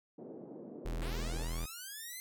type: band-pass noise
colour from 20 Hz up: white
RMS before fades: -48 dBFS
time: 0.18-1.45 s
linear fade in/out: 10 ms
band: 190 to 470 Hz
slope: 24 dB/octave
type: tone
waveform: 45% pulse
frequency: 41.05 Hz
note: E1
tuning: 6 cents flat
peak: -35 dBFS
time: 0.85-1.66 s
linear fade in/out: 10 ms
type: linear sweep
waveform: 5% pulse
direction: up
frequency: 265.5 to 2080 Hz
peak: -33 dBFS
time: 1.02-2.2 s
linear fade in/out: 0 ms
effects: none